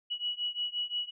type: beating tone pair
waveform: sine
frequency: 2926 / 2931.7 Hz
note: F#7 / F#7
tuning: -20 / -17 cents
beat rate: 5.7 Hz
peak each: -34 / -35 dBFS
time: 0.1-1.11 s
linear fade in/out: 20 ms
effects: none

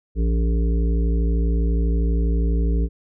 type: harmonic tone with a mistuned harmonic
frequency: 57.1 Hz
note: A#1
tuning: 35 cents flat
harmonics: 1 / 3 / 5 / 7 / 8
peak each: -17 / -27 / -31 / -34 / -35 dBFS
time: 0.15-2.89 s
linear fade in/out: 50 ms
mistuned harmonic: 8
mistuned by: -18 cents
effects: none

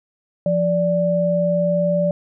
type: tone pair together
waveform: sine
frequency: 173.69 / 585 Hz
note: F3 / D5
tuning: -9 / -7 cents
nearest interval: octave + major sixth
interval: 2102 cents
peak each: -20 / -17 dBFS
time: 0.46-2.11 s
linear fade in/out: 2 ms
effects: none

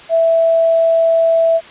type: tone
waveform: sine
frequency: 659.3 Hz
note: E5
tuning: in tune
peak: -9 dBFS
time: 0.09-1.61 s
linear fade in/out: 50 ms
effects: white hiss -37 dBFS RMS until 1.7 s + resampled to 8000 Hz

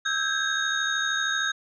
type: tone cluster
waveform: sine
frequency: 1305 / 1568 / 1641 / 3727 / 6460 Hz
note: E6 / G6 / G#6 / A#7 / G#8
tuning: -18 / 0 / -21 / -1 / -49 cents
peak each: -33 / -28 / -29 / -29 / -36 dBFS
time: 0.05-1.52 s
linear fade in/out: 10 ms
effects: none

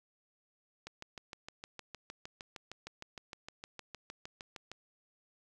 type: click train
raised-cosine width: 0.2 ms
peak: -27 dBFS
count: 26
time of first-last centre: 0.87-4.716 s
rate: 6.5 Hz
effects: none

